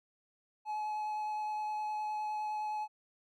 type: tone with vibrato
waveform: triangle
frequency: 851 Hz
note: G#5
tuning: 42 cents sharp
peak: -32 dBFS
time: 0.65-2.88 s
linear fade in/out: 50 ms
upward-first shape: sine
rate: 9.7 Hz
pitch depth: 9 cents each way
effects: none

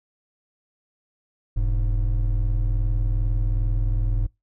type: tone pair together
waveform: triangle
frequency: 41.16 / 103.83 Hz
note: E1 / G#2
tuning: -2 / 0 cents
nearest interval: octave + major third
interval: 1602 cents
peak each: -18 / -24 dBFS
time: 1.56-4.27 s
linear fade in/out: 10 ms
effects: noise-tail reverb RT60 0.2 s tail -24 dB re dry

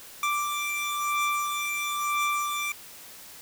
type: beating tone pair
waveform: 25% pulse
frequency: 1174.7 / 1175.7 Hz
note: D6 / D6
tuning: 0 / +2 cents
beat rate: 1 Hz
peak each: -28 / -24 dBFS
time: 0.23-2.72 s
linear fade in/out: 2 ms
effects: white hiss -46 dBFS RMS until 3.41 s

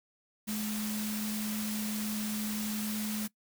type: tone in noise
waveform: sine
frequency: 213 Hz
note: G#3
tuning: 44 cents sharp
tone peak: -33 dBFS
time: 0.47-3.28 s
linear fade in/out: 20 ms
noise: white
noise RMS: -39 dBFS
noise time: 0.47-3.28 s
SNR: +3 dB
effects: noise-tail reverb RT60 0.1 s tail -21 dB re dry

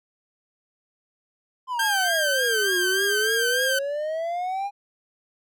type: exponential two-way sweep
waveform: triangle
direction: down then up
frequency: 1046 to 353.8 to 817 Hz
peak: -23 dBFS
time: 1.67-4.71 s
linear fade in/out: 50 ms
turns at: 2.78 s
type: tone with vibrato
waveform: sawtooth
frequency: 1576 Hz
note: G6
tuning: 9 cents sharp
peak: -18 dBFS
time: 1.79-3.79 s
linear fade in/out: 5 ms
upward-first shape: triangle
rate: 3.4 Hz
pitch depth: 67 cents each way
effects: none

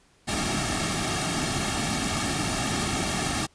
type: noise with comb filter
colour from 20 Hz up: pink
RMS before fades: -27 dBFS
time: 0.27-3.47 s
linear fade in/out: 20 ms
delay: 2 ms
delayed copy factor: -0.75
effects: pink hiss -61 dBFS RMS until 3.54 s + resampled to 22050 Hz

